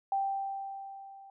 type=tone with level ramp; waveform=sine; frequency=784 Hz; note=G5; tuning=in tune; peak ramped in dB=-26 to -49 dBFS; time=0.12-1.3 s; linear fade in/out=2 ms; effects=none